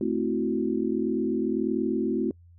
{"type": "chord", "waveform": "sine", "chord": "F# half-diminished seventh", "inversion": "first", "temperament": "equal", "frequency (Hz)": [220, 261.6, 329.6, 370], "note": ["A3", "C4", "E4", "F#4"], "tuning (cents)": [0, 0, 0, 0], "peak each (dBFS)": -29, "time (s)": [0.01, 2.31], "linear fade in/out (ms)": 2, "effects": ["noise-tail reverb RT60 0.1 s tail -26 dB re dry", "added 86 Hz sine -50 dBFS peak until 2.58 s"]}